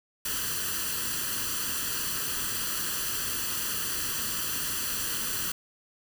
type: noise with comb filter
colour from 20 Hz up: white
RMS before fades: -31 dBFS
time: 0.25-5.52 s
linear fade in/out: 5 ms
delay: 0.67 ms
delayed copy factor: +0.75
effects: none